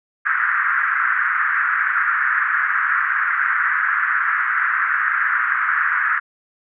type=band-pass noise; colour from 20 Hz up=pink; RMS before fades=-19 dBFS; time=0.25-6.2 s; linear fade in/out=20 ms; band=1300 to 1800 Hz; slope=48 dB/octave; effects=none